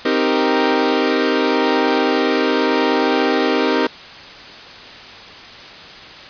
sawtooth chord, C minor seventh, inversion none, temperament equal, 261.6 / 311.1 / 392 / 466.2 Hz, C4 / Eb4 / G4 / Bb4, 0 / 0 / 0 / 0 cents, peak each -16 dBFS, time 0.05-3.87 s, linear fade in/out 5 ms, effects white hiss -36 dBFS RMS until 6.29 s + resampled to 11025 Hz

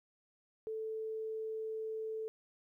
sine tone, 439.9 Hz, A4, in tune, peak -37 dBFS, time 0.67-2.28 s, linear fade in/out 0 ms, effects 13-bit

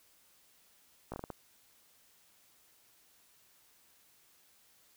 slowing click train, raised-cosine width 1 ms, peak -26 dBFS, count 6, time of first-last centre 1.12-1.303 s, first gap 17 ms, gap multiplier 1.39, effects white hiss -66 dBFS RMS until 4.96 s

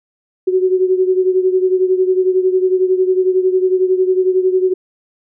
sine beating tone pair, 370 / 381 Hz, F#4 / G4, 0 / -49 cents, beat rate 11 Hz, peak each -12 / -17 dBFS, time 0.47-4.74 s, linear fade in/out 10 ms, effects none

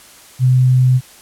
sine tone, 127.8 Hz, C3, 40 cents flat, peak -8 dBFS, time 0.39-1.01 s, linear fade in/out 50 ms, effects white hiss -42 dBFS RMS until 1.21 s + low-pass 12000 Hz 12 dB/octave

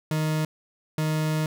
40% pulse tone pair in turn, 155.5 / 155.5 Hz, D#3 / D#3, -1 / -1 cents, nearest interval unison, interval 0 cents, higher neither, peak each -22 dBFS, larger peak neither, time 0.11-0.45 / 0.98-1.46 s, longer second, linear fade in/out 2 ms, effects none

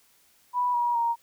sine tone with pitch steps, 984 / 958.8 / 934.2 Hz, B5 / A#5 / A#5, -7 / +48 / +3 cents, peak -22 dBFS, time 0.53-1.16 s, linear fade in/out 50 ms, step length 210 ms, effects white hiss -62 dBFS RMS until 1.22 s

